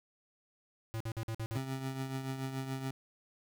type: tone bursts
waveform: square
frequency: 112.4 Hz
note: A2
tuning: 37 cents sharp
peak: -36 dBFS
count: 6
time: 0.94-1.574 s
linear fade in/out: 0 ms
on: 64 ms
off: 50 ms
type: tone with tremolo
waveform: 25% pulse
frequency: 133.1 Hz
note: C3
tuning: 30 cents sharp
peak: -30 dBFS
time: 1.55-2.91 s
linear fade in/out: 2 ms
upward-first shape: triangle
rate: 7 Hz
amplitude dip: 60%
effects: none